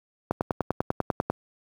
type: click train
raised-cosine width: 1 ms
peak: -9 dBFS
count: 11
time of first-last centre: 0.31-1.3 s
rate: 10.1 Hz
effects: high-pass 80 Hz 12 dB/octave + 8-bit